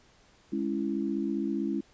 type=chord; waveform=sine; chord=C# minor; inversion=second; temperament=just; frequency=207.9 / 277.2 / 332.6 Hz; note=G#3 / C#4 / E4; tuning=+2 / 0 / +16 cents; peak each=-32 dBFS; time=0.52-1.81 s; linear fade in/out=10 ms; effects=pink hiss -61 dBFS RMS until 1.93 s + resampled to 16000 Hz